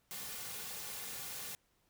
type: noise with comb filter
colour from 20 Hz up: white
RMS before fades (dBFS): -44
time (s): 0.11-1.55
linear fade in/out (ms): 0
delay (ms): 3.1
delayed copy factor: -0.55
effects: pink hiss -75 dBFS RMS until 1.89 s